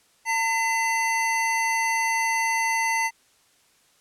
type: tone pair together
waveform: square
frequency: 903 / 2027 Hz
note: A5 / B6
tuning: +45 / +45 cents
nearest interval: octave + major second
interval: 1400 cents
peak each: -25 dBFS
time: 0.25-3.11 s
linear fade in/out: 50 ms
effects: white hiss -61 dBFS RMS until 4 s + low-pass 10000 Hz 12 dB/octave